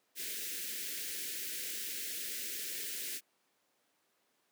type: band-stop noise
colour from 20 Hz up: white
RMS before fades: -40 dBFS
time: 0.15-3.21 s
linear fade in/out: 50 ms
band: 500 to 1600 Hz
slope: 48 dB/octave
effects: pink hiss -75 dBFS RMS until 4.51 s + high-pass 300 Hz 12 dB/octave